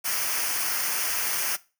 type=noise with comb filter; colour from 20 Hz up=white; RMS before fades=-27 dBFS; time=0.04-1.57 s; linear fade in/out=20 ms; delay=0.26 ms; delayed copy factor=-0.7; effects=noise-tail reverb RT60 0.3 s tail -19 dB re dry